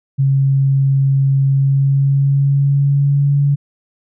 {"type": "tone with pitch glide", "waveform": "sine", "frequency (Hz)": [136.5, 141.97], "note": ["C#3", "C#3"], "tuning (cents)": [-26, 42], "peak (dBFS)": -10, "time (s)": [0.18, 3.56], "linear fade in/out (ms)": 20, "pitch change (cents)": 68, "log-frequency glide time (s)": [1.46, 3.4], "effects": []}